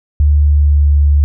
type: tone with pitch glide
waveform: sine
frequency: 73.42 to 72.49 Hz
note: D2 to D2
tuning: 0 to -22 cents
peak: -6 dBFS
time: 0.2-1.24 s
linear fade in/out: 0 ms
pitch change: -22 cents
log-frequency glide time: 0.43-0.92 s
effects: none